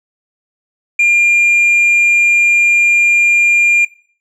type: tone with tanh clipping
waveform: triangle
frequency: 2400 Hz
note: D7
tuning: 37 cents sharp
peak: -8 dBFS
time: 0.99-3.85 s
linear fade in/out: 5 ms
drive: 6 dB
effects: noise-tail reverb RT60 0.5 s tail -19 dB re dry